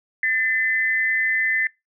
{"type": "tone pair together", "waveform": "sine", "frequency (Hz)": [1783.1, 2034], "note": ["A6", "C7"], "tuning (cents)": [23, -50], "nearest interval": "major second", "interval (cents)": 227, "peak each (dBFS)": -21, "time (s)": [0.23, 1.67], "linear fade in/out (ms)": 2, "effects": ["noise-tail reverb RT60 0.2 s tail -23 dB re dry"]}